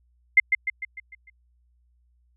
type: tone with echo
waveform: sine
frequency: 2093 Hz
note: C7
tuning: in tune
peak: -10 dBFS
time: 0.37-0.4 s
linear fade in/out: 5 ms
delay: 150 ms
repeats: 6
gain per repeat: -6 dB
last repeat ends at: 1.3 s
effects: added 60 Hz sine -61 dBFS peak until 2.36 s